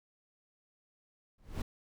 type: noise with exponential growth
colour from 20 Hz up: brown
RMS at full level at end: -29 dBFS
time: 1.38-1.62 s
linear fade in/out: 5 ms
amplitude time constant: 52 ms
effects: none